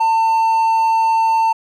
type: tone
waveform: triangle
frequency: 898 Hz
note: A5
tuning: 35 cents sharp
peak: -10 dBFS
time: 0-1.53 s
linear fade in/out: 10 ms
effects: none